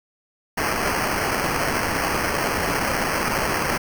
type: noise with sample-and-hold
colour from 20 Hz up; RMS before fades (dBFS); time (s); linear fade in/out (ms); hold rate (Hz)
white; -23; 0.57-3.78; 10; 3675
effects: none